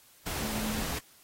sine tone in noise, 216.1 Hz, A3, 31 cents flat, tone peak -35 dBFS, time 0.42-0.83 s, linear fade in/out 5 ms, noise pink, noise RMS -35 dBFS, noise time 0.26-0.99 s, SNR -3 dB, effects white hiss -59 dBFS RMS until 1.23 s + AAC 48 kbps

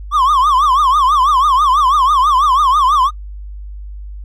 triangle tone with vibrato, 1111 Hz, C#6, 4 cents sharp, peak -7 dBFS, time 0.11-3.11 s, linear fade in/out 50 ms, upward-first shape triangle, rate 6.1 Hz, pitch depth 210 cents each way, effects noise-tail reverb RT60 0.1 s tail -25 dB re dry + added 50 Hz sine -26 dBFS peak until 4.24 s

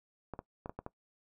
clicks, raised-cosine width 1 ms, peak -26 dBFS, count 6, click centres 0.337 / 0.391 / 0.659 / 0.695 / 0.79 / 0.864 s, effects noise-tail reverb RT60 0.1 s tail -19 dB re dry

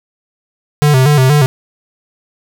square tone with vibrato, 138.9 Hz, C#3, 4 cents sharp, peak -7 dBFS, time 0.82-1.46 s, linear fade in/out 0 ms, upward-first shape square, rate 4.2 Hz, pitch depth 110 cents each way, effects none

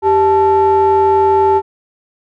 triangle ring-modulated tone, 240 Hz, B3, 49 cents flat, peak -3 dBFS, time 0.02-1.62 s, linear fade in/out 50 ms, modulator 632 Hz, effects none

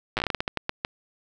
slowing click train, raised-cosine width 0.3 ms, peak -9 dBFS, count 14, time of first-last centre 0.17-0.849 s, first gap 8 ms, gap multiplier 1.28, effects none

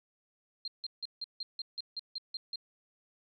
sine tone bursts, 4186 Hz, C8, in tune, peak -35 dBFS, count 11, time 0.65-2.558 s, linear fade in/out 2 ms, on 28 ms, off 160 ms, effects none

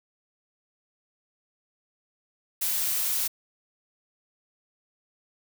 blue noise, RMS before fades -27 dBFS, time 2.61-3.28 s, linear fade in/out 10 ms, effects none

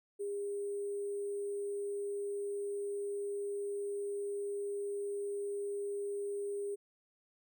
sine tone with sample-and-hold, 404.8 Hz, G#4, 44 cents flat, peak -35 dBFS, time 0.19-6.76 s, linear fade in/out 20 ms, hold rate 8820 Hz, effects none

